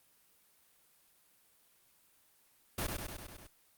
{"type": "noise with echo", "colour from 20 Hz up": "pink", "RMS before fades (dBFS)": -35, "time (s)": [2.78, 2.87], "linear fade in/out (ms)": 5, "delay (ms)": 100, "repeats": 6, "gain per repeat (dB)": -3, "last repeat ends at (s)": 3.47, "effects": ["white hiss -68 dBFS RMS until 3.77 s", "Opus 32 kbps"]}